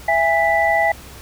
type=tone cluster; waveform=sine; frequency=666 / 818 / 1976 Hz; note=E5 / G#5 / B6; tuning=+18 / -26 / 0 cents; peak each=-18 dBFS; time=0.08-0.92 s; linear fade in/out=5 ms; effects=added 65 Hz sine -41 dBFS peak until 1.21 s + pink hiss -40 dBFS RMS until 1.21 s